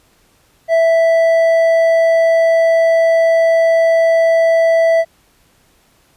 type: tone with hard clipping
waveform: sine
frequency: 659 Hz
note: E5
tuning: 1 cent flat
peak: -10 dBFS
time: 0.68-5.05 s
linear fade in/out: 50 ms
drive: 5 dB
effects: pink hiss -54 dBFS RMS until 6.16 s + resampled to 32000 Hz